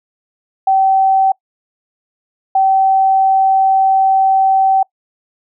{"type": "tone pair in turn", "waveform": "sine", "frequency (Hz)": [770, 770], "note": ["G5", "G5"], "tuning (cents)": [-31, -31], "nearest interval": "unison", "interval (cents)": 0, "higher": "neither", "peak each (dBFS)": -8, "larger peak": "neither", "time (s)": [[0.67, 1.32], [2.55, 4.83]], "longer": "second", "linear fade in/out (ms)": 5, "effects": ["noise-tail reverb RT60 0.1 s tail -25 dB re dry"]}